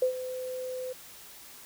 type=tone with ADSR envelope; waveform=sine; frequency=510 Hz; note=C5; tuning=44 cents flat; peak=-20 dBFS; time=0.02-0.93 s; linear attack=4 ms; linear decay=99 ms; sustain=-13 dB; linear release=9 ms; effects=white hiss -49 dBFS RMS until 1.65 s